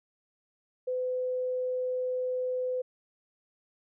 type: tone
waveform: sine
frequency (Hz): 506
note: B4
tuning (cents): +42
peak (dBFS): -28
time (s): 0.87-2.82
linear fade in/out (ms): 10
effects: none